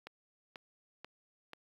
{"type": "click train", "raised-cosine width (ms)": 0.3, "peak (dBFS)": -29, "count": 4, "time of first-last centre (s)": [0.07, 1.533], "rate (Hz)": 2.05, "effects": ["high-pass 200 Hz 12 dB/octave", "10-bit"]}